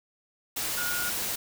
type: tone in noise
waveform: sine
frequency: 1434 Hz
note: F6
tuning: 45 cents sharp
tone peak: -31 dBFS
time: 0.77-1.1 s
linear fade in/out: 10 ms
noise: white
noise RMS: -31 dBFS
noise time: 0.56-1.36 s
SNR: -3 dB
effects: none